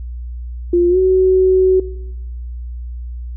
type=tone with pitch glide; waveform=sine; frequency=349.2 to 374.3 Hz; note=F4 to F#4; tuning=0 to +20 cents; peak=-9 dBFS; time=0.73-1.8 s; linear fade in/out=5 ms; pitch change=+120 cents; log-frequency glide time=0.89-0.98 s; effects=noise-tail reverb RT60 1.0 s tail -19 dB re dry + added 60 Hz sine -24 dBFS peak until 3.36 s